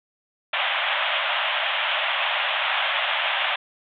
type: band-pass noise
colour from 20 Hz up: white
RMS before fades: -24 dBFS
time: 0.53-3.56 s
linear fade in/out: 5 ms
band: 570 to 3500 Hz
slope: 96 dB/octave
effects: none